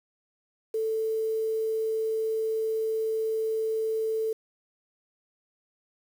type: tone with quantisation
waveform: sine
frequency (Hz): 442.1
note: A4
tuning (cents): +8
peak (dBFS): -25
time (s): 0.74-4.33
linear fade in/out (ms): 5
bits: 8
effects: none